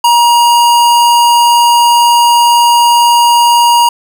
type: tone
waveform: square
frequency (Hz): 949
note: A#5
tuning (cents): +31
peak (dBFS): -5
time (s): 0.04-3.89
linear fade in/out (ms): 5
effects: none